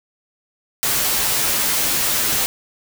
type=noise with comb filter; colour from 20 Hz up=white; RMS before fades=-19 dBFS; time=0.83-2.46 s; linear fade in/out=0 ms; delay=11 ms; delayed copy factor=-0.65; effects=none